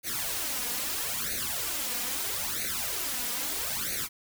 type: noise with flanger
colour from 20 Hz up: white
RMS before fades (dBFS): -32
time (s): 0.03-4.09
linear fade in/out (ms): 50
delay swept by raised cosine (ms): 0.47 to 4.17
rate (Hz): 0.77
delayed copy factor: +0.9
effects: none